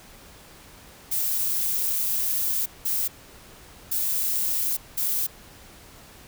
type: noise bursts at uneven times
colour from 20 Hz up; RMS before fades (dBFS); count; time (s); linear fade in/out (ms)
violet; -25; 4; 1.11-2.66 / 2.85-3.08 / 3.91-4.77 / 4.97-5.27; 10
effects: pink hiss -48 dBFS RMS until 6.27 s